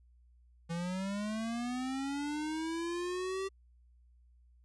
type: linear sweep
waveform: square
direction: up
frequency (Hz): 165.2 to 390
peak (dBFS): -35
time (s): 0.69-3.49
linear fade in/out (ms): 20
effects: added 60 Hz sine -60 dBFS peak until 4.64 s + resampled to 22050 Hz